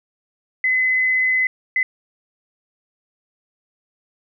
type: tone bursts at uneven times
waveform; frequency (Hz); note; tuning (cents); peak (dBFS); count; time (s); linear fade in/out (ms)
sine; 2029; B6; +46; -15; 2; 0.64-1.47 / 1.76-1.83; 2
effects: none